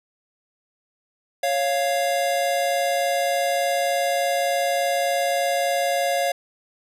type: tone pair together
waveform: square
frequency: 554.4 / 697.8 Hz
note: C#5 / F5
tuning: 0 / -2 cents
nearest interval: major third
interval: 398 cents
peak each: -24 / -23 dBFS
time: 1.43-6.32 s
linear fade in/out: 5 ms
effects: resampled to 32000 Hz + 9-bit